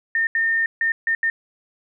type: tone bursts at uneven times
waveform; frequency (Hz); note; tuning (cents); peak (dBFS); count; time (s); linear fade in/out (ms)
sine; 1819; A#6; -43; -17; 5; 0.15-0.27 / 0.35-0.66 / 0.81-0.92 / 1.07-1.15 / 1.23-1.3; 2
effects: none